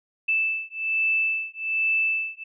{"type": "beating tone pair", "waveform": "sine", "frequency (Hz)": [2637, 2638.2], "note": ["E7", "E7"], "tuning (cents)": [0, 1], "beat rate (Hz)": 1.2, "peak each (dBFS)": [-25, -25], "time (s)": [0.28, 2.44], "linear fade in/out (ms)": 10, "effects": []}